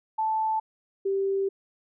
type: tone pair in turn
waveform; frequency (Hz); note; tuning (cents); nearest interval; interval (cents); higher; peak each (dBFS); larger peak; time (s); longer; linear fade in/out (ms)
sine; 877 / 390.7; A5 / G4; -6 / -6; octave + major second; 1400; first; -23; neither; 0.18-0.6 / 1.05-1.49; second; 10
effects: none